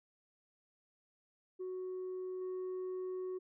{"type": "tone with level steps", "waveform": "sine", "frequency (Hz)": 370, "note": "F#4", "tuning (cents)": 0, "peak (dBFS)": [-37, -35], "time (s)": [1.59, 3.39], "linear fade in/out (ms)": 20, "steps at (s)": 2.41, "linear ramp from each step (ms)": 5, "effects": ["tanh soft clip ceiling -37 dBFS"]}